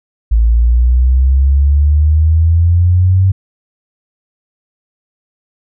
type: exponential sweep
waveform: sine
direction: up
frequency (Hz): 55 to 96.2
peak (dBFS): -6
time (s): 0.31-3.32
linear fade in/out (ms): 10
effects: none